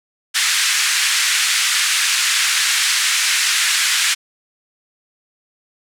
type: band-pass noise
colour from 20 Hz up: pink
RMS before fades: -17 dBFS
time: 0.34-4.15 s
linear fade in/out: 20 ms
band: 1600 to 9700 Hz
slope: 24 dB/octave
effects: none